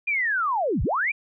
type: linear two-way sweep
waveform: sine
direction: down then up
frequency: 2455 to 32.14 to 2455 Hz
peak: -21 dBFS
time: 0.07-1.12 s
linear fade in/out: 10 ms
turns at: 0.83 s
effects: none